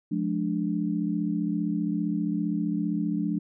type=chord; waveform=sine; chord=D diminished; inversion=first; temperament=just; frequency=176.2 / 211.4 / 293.7 Hz; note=F3 / Ab3 / D4; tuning=+16 / +31 / 0 cents; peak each=-29 / -29 / -29 dBFS; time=0.11-3.39 s; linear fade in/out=10 ms; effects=none